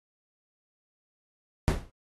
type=noise with exponential decay; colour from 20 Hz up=brown; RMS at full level=-18 dBFS; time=1.68-1.9 s; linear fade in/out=0 ms; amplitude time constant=47 ms; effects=AAC 32 kbps